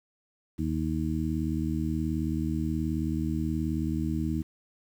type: harmonic tone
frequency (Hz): 78.7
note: D#2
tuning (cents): +20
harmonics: 1 / 2 / 3 / 4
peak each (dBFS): -32 / -32 / -32 / -32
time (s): 0.58-4.43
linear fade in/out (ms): 20
effects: 9-bit